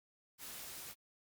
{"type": "noise with amplitude modulation", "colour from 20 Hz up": "white", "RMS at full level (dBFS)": -45, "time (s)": [0.38, 0.95], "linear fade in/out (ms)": 50, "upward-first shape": "sine", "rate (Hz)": 240, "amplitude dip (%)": 65, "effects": ["Opus 48 kbps"]}